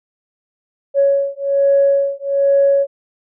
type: beating tone pair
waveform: sine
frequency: 556 / 557.2 Hz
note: C#5 / C#5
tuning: +5 / +9 cents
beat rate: 1.2 Hz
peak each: -14 dBFS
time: 0.94-2.87 s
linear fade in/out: 50 ms
effects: tanh soft clip ceiling -4 dBFS